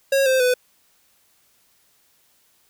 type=tone with pitch steps; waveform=square; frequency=546 / 522.2 / 499.5 Hz; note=C#5 / C5 / B4; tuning=-26 / -3 / +20 cents; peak=-16 dBFS; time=0.12-0.54 s; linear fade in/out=5 ms; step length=140 ms; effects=white hiss -61 dBFS RMS until 2.69 s